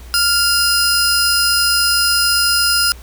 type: tone pair together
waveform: sawtooth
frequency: 1396.9 / 5026 Hz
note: F6 / D#8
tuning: 0 / +17 cents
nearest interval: octave + minor seventh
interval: 2217 cents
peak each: -12 dBFS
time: 0.14-2.92 s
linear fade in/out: 0 ms
effects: added 60 Hz sine -33 dBFS peak until 3.02 s + pink hiss -43 dBFS RMS until 3.02 s